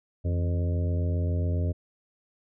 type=harmonic tone with a mistuned harmonic; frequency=87.31 Hz; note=F2; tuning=in tune; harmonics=1 / 2 / 3 / 4 / 5 / 6 / 7; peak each=-24 / -35 / -37 / -42 / -41 / -43 / -41 dBFS; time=0.24-1.73 s; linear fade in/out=20 ms; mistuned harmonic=2; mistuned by=-110 cents; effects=none